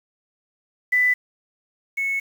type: tone pair in turn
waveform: sine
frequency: 1992 / 2200 Hz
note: B6 / C#7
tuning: +14 / -14 cents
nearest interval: major second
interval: 172 cents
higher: second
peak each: -15 / -21 dBFS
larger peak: first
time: 0.92-1.14 / 1.97-2.2 s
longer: second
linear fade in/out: 10 ms
effects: 7-bit